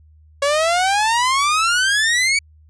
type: exponential sweep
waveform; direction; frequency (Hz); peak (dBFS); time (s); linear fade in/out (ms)
sawtooth; up; 554.4 to 2283; -11; 0.42-2.39; 5
effects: added 77 Hz sine -46 dBFS peak until 2.69 s + resampled to 22050 Hz